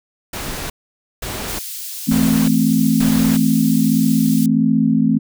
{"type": "noise bursts", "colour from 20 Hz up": "pink", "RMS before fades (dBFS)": -26, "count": 4, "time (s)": [0.33, 3.37], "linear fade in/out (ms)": 5, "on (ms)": 370, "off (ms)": 520}
{"type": "high-pass noise", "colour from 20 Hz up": "white", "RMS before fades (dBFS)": -29, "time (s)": [1.48, 4.46], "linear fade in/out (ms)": 2, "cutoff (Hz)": 3900, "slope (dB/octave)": 12}
{"type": "chord", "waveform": "sine", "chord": "A minor", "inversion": "second", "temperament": "equal", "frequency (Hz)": [164.81, 220, 261.6], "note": ["E3", "A3", "C4"], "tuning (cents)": [0, 0, 0], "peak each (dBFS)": [-19, -15, -16], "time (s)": [2.07, 5.19], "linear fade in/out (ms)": 20}
{"effects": []}